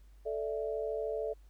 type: chord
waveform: sine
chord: A suspended fourth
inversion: none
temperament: just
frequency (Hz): 440 / 586.7 / 660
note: A4 / D5 / E5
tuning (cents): 0 / -2 / +2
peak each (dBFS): -35 / -38 / -39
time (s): 0.25-1.34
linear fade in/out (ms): 20
effects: added 50 Hz sine -54 dBFS peak until 1.49 s + pink hiss -72 dBFS RMS until 1.49 s